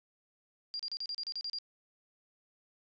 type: tone bursts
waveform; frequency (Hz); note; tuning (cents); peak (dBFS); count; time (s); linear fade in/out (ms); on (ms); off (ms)
sine; 4780; D8; +30; -35; 10; 0.74-1.586; 0; 54; 34
effects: resampled to 16000 Hz + 12-bit